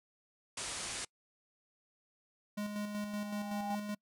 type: low-pass noise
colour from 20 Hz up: white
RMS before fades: -41 dBFS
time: 0.57-1.05 s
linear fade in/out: 5 ms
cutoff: 10000 Hz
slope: 96 dB/octave
type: tone with tremolo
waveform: square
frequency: 207.7 Hz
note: G#3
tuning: in tune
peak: -36 dBFS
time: 2.57-3.95 s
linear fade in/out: 10 ms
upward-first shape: square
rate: 5.3 Hz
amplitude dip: 40%
type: tone with exponential growth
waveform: sine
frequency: 806 Hz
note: G5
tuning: 48 cents sharp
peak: -34 dBFS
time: 2.78-3.75 s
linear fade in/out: 2 ms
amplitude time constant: 210 ms
effects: noise-tail reverb RT60 0.1 s tail -26 dB re dry